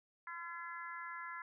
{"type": "harmonic tone", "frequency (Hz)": 340.4, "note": "F4", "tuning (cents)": -44, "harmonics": [3, 4, 5, 6], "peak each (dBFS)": [-48, -48, -48, -52], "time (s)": [0.27, 1.42], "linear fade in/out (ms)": 2, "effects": []}